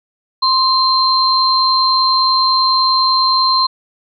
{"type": "tone pair together", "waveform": "sine", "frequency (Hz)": [1046.5, 4145], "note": ["C6", "C8"], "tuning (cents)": [0, -17], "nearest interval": "2 octaves", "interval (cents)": 2383, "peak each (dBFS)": -13, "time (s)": [0.42, 3.67], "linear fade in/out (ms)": 10, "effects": []}